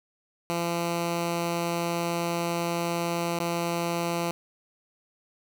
10% pulse tone with dropouts, 170.5 Hz, F3, 41 cents flat, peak -18 dBFS, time 0.5-4.31 s, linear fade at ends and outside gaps 0 ms, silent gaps 3.389-3.401 s, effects 10-bit

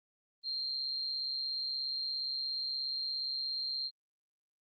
sine tone with amplitude modulation, 4186 Hz, C8, in tune, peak -31 dBFS, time 0.43-3.91 s, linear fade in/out 50 ms, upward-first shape sine, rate 137 Hz, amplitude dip 60%, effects Opus 32 kbps

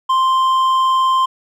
sine tone with hard clipping, 1046.5 Hz, C6, in tune, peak -13 dBFS, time 0.09-1.26 s, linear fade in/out 10 ms, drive 5 dB, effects none

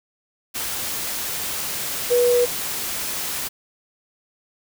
sine tone in noise, 486.5 Hz, B4, 26 cents flat, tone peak -14 dBFS, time 2.1-2.46 s, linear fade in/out 20 ms, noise white, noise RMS -27 dBFS, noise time 0.54-3.49 s, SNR +10 dB, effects none

